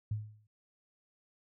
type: tone with exponential decay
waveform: sine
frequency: 106.7 Hz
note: G#2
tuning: 47 cents sharp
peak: -29 dBFS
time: 0.11-0.47 s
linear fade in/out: 5 ms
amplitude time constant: 77 ms
effects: none